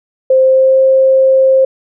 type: tone with pitch glide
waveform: sine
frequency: 523.3 to 529.4 Hz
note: C5 to C5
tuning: 0 to +20 cents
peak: -5 dBFS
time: 0.3-1.65 s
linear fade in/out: 5 ms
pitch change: +20 cents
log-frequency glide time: 0.42-0.81 s
effects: none